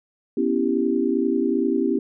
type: chord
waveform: sine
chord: C# half-diminished seventh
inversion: third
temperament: equal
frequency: 246.9 / 277.2 / 329.6 / 392 Hz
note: B3 / C#4 / E4 / G4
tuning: 0 / 0 / 0 / 0 cents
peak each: -24 dBFS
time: 0.37-1.99 s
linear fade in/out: 5 ms
effects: none